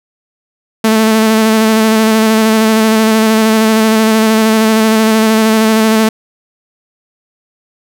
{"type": "tone with vibrato", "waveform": "sawtooth", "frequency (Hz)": 220, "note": "A3", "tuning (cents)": 0, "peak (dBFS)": -3, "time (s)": [0.84, 6.09], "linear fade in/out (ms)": 5, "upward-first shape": "square", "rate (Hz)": 13, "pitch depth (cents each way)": 18, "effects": []}